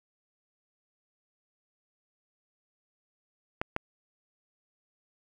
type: clicks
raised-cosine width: 0.5 ms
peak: -14 dBFS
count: 2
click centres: 3.615 / 3.764 s
effects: 8-bit